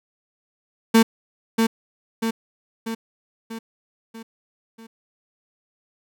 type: tone with echo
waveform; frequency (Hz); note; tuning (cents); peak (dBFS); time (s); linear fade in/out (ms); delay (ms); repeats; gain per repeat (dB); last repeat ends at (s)
35% pulse; 225.6; A3; +44; -9; 0.94-1.03; 10; 640; 6; -5; 4.87
effects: none